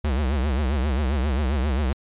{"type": "tone with vibrato", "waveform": "square", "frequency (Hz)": 69.2, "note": "C#2", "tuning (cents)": -2, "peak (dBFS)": -21, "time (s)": [0.04, 1.93], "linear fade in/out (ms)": 5, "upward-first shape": "triangle", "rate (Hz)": 7.5, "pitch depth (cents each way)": 220, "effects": ["resampled to 8000 Hz"]}